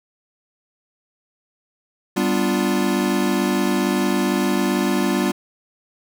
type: chord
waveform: square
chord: G dominant seventh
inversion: none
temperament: equal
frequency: 196 / 246.9 / 293.7 / 349.2 Hz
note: G3 / B3 / D4 / F4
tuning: 0 / 0 / 0 / 0 cents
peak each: -23 / -24 / -25 / -24 dBFS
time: 2.16-5.32 s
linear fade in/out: 10 ms
effects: none

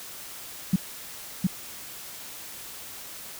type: tone with echo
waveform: sine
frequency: 185 Hz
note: F#3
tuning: in tune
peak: -16 dBFS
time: 0.73-0.76 s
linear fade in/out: 5 ms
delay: 710 ms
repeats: 1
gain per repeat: -2 dB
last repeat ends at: 1.47 s
effects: white hiss -41 dBFS RMS until 3.39 s

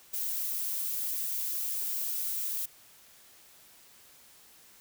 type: noise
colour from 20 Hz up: violet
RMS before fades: -33 dBFS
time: 0.13-2.66 s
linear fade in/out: 10 ms
effects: white hiss -57 dBFS RMS until 4.8 s

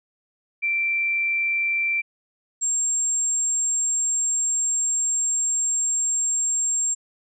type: tone pair in turn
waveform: sine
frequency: 2349 / 7458 Hz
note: D7 / A#8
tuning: 0 / 0 cents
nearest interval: octave + minor sixth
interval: 2000 cents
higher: second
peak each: -20 dBFS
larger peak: neither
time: 0.62-2.02 / 2.61-6.95 s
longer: second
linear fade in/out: 20 ms
effects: none

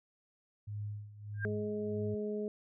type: tone with tremolo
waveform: sine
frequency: 104.1 Hz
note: G#2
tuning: 5 cents sharp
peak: -36 dBFS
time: 0.67-2.15 s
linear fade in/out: 10 ms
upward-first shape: sine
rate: 1.6 Hz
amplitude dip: 80%
type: tone with exponential growth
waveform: sine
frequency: 1600 Hz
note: G6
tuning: 35 cents sharp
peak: -30 dBFS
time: 1.34-1.45 s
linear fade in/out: 1 ms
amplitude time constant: 22 ms
type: harmonic tone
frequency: 210 Hz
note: G#3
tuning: 19 cents sharp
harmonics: 1 / 2 / 3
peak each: -38 / -36 / -46 dBFS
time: 1.45-2.48 s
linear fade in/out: 0 ms
effects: none

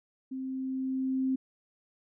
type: tone with level ramp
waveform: sine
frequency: 262.6 Hz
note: C4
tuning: 6 cents sharp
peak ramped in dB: -34 to -25 dBFS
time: 0.31-1.36 s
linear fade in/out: 10 ms
effects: none

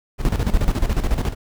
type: noise with tremolo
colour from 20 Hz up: brown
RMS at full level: -17 dBFS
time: 0.18-1.35 s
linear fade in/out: 50 ms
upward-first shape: square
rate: 14 Hz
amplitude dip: 70%
effects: none

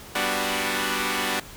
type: chord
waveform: 5% pulse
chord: G major seventh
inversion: none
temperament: equal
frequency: 196 / 246.9 / 293.7 / 370 Hz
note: G3 / B3 / D4 / F#4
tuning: 0 / 0 / 0 / 0 cents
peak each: -18 dBFS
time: 0.15-1.4 s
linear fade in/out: 5 ms
effects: pink hiss -43 dBFS RMS until 1.56 s

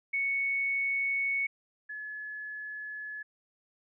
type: tone pair in turn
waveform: sine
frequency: 2217 / 1708.2 Hz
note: C#7 / G#6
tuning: 0 / +48 cents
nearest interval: perfect fourth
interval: 452 cents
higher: first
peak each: -27 / -37 dBFS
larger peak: first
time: 0.13-1.47 / 1.89-3.23 s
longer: neither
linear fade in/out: 10 ms
effects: none

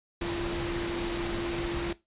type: tone in noise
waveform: sine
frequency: 343.1 Hz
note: F4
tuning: 31 cents flat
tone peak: -32 dBFS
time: 0.21-1.93 s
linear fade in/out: 5 ms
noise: pink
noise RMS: -34 dBFS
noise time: 0.21-1.93 s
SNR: -1 dB
effects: noise-tail reverb RT60 0.2 s tail -17 dB re dry + resampled to 8000 Hz

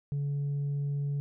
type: tone with tanh clipping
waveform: sine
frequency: 142.5 Hz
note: C#3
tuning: 48 cents sharp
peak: -29 dBFS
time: 0.12-1.2 s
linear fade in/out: 0 ms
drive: 1 dB
effects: none

